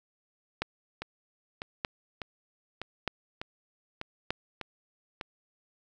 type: two click trains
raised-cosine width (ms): 0.3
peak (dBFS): -13 / -20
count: 4 / 8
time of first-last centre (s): 0.62-4.306 / 1.02-5.212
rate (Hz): 0.814 / 1.67
effects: none